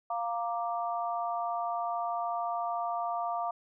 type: chord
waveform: sine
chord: Bb major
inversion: second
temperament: equal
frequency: 698.5 / 932.3 / 1174.7 Hz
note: F5 / Bb5 / D6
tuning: 0 / 0 / 0 cents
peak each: -32 / -37 / -36 dBFS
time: 0.1-3.51 s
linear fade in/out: 5 ms
effects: none